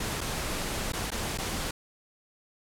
pink noise with dropouts, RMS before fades -32 dBFS, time 0-1.71 s, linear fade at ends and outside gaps 5 ms, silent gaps 0.208-0.212 / 0.922-0.933 / 1.105-1.116 / 1.376-1.384 s, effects low-pass 12000 Hz 12 dB/octave

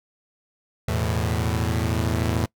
sawtooth chord, E suspended fourth, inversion none, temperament equal, 82.41 / 110 / 123.47 Hz, E2 / A2 / B2, 0 / 0 / 0 cents, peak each -21 / -21 / -26 dBFS, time 0.88-2.46 s, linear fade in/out 5 ms, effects noise-tail reverb RT60 0.1 s tail -23 dB re dry

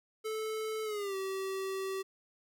square tone with pitch glide, 436.5 to 384.4 Hz, A4 to G4, -14 to -34 cents, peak -35 dBFS, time 0.24-2.03 s, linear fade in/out 20 ms, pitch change -220 cents, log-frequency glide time 0.84-1.16 s, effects none

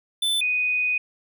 square / sine tone pair in turn, 3520 / 2489 Hz, A7 / D#7, 0 / 0 cents, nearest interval tritone, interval 600 cents, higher first, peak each -21 / -20 dBFS, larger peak second, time 0.22-0.41 / 0.41-0.98 s, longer second, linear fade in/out 5 ms, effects none

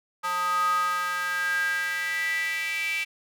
square tone with high-pass filter sweep, 178.7 Hz, F3, 40 cents sharp, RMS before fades -27 dBFS, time 0.23-3.05 s, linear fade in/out 20 ms, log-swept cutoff 1100 to 2400 Hz, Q 8.7, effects none

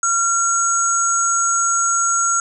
sine tone cluster, 1373 / 6670 / 7820 Hz, F6 / G#8 / B8, -30 / +7 / -18 cents, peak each -18 / -18 / -24 dBFS, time 0.03-2.4 s, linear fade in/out 2 ms, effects none

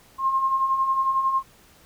sine beating tone pair, 1057 / 1068 Hz, C6 / C6, +17 / +35 cents, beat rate 11 Hz, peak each -29 / -20 dBFS, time 0.18-1.43 s, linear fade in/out 50 ms, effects pink hiss -54 dBFS RMS until 1.85 s

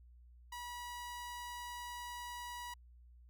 sawtooth tone, 970 Hz, B5, 31 cents flat, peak -40 dBFS, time 0.52-2.74 s, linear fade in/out 5 ms, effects added 60 Hz sine -57 dBFS peak until 3.29 s

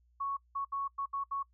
sine tone bursts at uneven times, 1108.7 Hz, C#6, in tune, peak -32 dBFS, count 6, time 0.2-0.37 / 0.55-0.65 / 0.72-0.88 / 0.98-1.06 / 1.13-1.24 / 1.31-1.43 s, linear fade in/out 10 ms, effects noise-tail reverb RT60 0.1 s tail -24 dB re dry + added 60 Hz sine -65 dBFS peak until 1.53 s

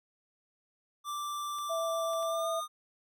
square tone with pitch glide, 1174.7 to 1223.2 Hz, D6 to D#6, 0 to -30 cents, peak -35 dBFS, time 1.04-2.68 s, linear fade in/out 50 ms, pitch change +70 cents, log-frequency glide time 2.22-2.51 s
clicks, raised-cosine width 0.2 ms, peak -36 dBFS, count 3, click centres 1.586 / 2.134 / 2.228 s
sine tone with vibrato, 659.3 Hz, E5, in tune, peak -31 dBFS, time 1.69-2.61 s, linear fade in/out 20 ms, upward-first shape triangle, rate 7.9 Hz, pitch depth 10 cents each way
effects none

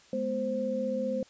sine tone cluster, 209.3 / 244.7 / 523 Hz, G#3 / B3 / C5, +14 / -16 / -1 cents, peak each -34 / -35 / -30 dBFS, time 0.13-1.23 s, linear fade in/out 2 ms, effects white hiss -58 dBFS RMS until 1.29 s + resampled to 16000 Hz

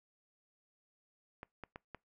clicks, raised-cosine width 0.5 ms, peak -30 dBFS, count 4, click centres 1.431 / 1.637 / 1.759 / 1.947 s, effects noise-tail reverb RT60 0.2 s tail -25 dB re dry

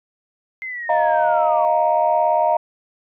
sine linear sweep, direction down, 2093 to 1100 Hz, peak -26 dBFS, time 0.62-1.65 s, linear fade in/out 0 ms
sine chord, Eb suspended second, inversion none, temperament just, 622.3 / 700 / 933.4 Hz, Eb5 / F5 / Bb5, 0 / +4 / +2 cents, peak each -18 dBFS, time 0.89-2.57 s, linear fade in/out 5 ms
effects tanh soft clip ceiling -6 dBFS

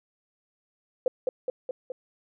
sine tone with echo, 510 Hz, C5, 44 cents flat, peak -19 dBFS, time 1.06-1.08 s, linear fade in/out 2 ms, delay 210 ms, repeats 4, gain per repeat -3 dB, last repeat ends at 1.92 s, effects none

